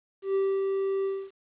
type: tone with ADSR envelope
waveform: triangle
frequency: 389.2 Hz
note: G4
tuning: 12 cents flat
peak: -20 dBFS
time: 0.22-1.31 s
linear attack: 130 ms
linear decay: 260 ms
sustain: -3 dB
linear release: 260 ms
effects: resampled to 8000 Hz + 10-bit